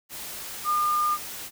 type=tone in noise; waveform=sine; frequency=1210 Hz; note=D#6; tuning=49 cents flat; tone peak=-21 dBFS; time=0.64-1.18 s; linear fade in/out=50 ms; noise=white; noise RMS=-37 dBFS; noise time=0.09-1.51 s; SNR=+13 dB; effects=none